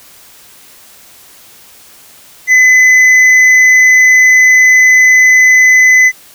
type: tone with hard clipping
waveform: triangle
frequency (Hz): 2018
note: B6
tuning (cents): +37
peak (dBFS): -4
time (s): 2.47-6.12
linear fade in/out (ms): 50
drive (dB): 8
effects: white hiss -39 dBFS RMS until 6.34 s